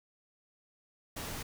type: noise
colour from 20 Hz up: pink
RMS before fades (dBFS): -40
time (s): 1.16-1.43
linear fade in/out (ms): 10
effects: none